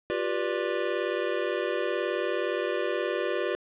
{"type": "chord", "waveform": "square", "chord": "G dominant seventh", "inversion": "third", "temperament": "just", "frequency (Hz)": [352.8, 392, 490, 588], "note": ["F4", "G4", "B4", "D5"], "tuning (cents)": [18, 0, -14, 2], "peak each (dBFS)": -33, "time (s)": [0.1, 3.55], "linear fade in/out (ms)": 0, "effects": ["resampled to 8000 Hz", "10-bit"]}